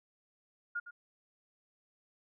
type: tone with echo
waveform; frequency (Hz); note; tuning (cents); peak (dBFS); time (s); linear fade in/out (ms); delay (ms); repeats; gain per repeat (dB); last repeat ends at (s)
sine; 1422; F6; +31; -33; 0.75-0.8; 10; 110; 1; -12; 0.91
effects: none